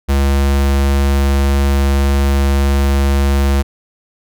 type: tone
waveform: square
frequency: 69.3 Hz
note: C#2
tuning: in tune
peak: -11 dBFS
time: 0.08-3.63 s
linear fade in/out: 20 ms
effects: none